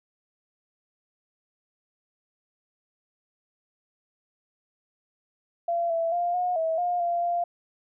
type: tone with pitch steps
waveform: sine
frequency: 684 / 664 / 699 / 720 / 648 / 709 / 691 / 695 Hz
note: F5 / E5 / F5 / F#5 / E5 / F5 / F5 / F5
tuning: -36 / +12 / +1 / -47 / -30 / +26 / -19 / -9 cents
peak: -23 dBFS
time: 5.68-7.44 s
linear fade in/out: 5 ms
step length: 220 ms
effects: none